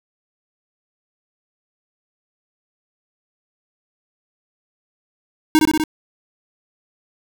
square tone with echo, 311.6 Hz, D#4, 3 cents sharp, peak -10 dBFS, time 5.55-5.59 s, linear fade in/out 0 ms, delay 62 ms, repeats 4, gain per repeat -2 dB, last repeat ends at 5.838 s, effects none

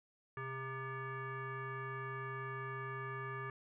sine tone with frequency modulation, 659.3 Hz, E5, in tune, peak -40 dBFS, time 0.37-3.5 s, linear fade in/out 2 ms, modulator 531 Hz, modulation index 2.3, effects none

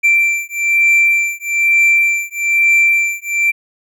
triangle beating tone pair, 2349 / 2350.1 Hz, D7 / D7, 0 / +1 cents, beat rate 1.1 Hz, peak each -12 dBFS, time 0.03-3.52 s, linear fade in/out 20 ms, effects none

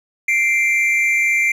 triangle tone pair together, 2093 / 2349 Hz, C7 / D7, 0 / 0 cents, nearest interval major second, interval 200 cents, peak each -15 dBFS, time 0.28-1.52 s, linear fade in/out 5 ms, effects none

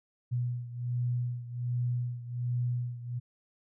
sine beating tone pair, 121.8 / 123.1 Hz, B2 / B2, -24 / -5 cents, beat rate 1.3 Hz, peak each -31 / -35 dBFS, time 0.31-3.2 s, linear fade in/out 20 ms, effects none

